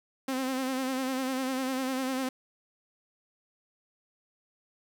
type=tone with vibrato; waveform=sawtooth; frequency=261.6 Hz; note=C4; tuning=in tune; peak=-25 dBFS; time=0.28-2.29 s; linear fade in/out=5 ms; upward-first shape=sine; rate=10 Hz; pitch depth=47 cents each way; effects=9-bit